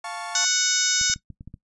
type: chord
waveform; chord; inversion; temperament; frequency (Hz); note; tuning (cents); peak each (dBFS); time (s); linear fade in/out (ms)
30% pulse; F augmented; none; equal; 698.5 / 880 / 1108.7; F5 / A5 / C#6; 0 / 0 / 0; -33; 0.04-0.45; 5
type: harmonic tone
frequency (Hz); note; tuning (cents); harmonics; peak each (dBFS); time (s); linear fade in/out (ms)
740; F#5; 0; 2 / 3 / 4 / 5 / 6 / 7 / 8 / 9 / 10; -28 / -32 / -34 / -27 / -33 / -25 / -25 / -27 / -30; 0.35-1.14; 2
type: clicks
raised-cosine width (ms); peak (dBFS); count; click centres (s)
5; -27; 7; 1.013 / 1.099 / 1.161 / 1.303 / 1.409 / 1.476 / 1.541
effects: noise-tail reverb RT60 0.1 s tail -18 dB re dry + resampled to 24000 Hz